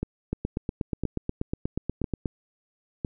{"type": "two click trains", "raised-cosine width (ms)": 3, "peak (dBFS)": [-15, -14], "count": [4, 17], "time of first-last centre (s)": [[0.03, 3.048], [0.33, 2.258]], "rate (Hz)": [0.994, 8.3], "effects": []}